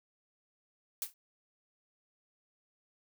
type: noise with exponential decay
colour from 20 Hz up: blue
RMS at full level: -31 dBFS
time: 1.02-1.14 s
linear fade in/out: 1 ms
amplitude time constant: 24 ms
effects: none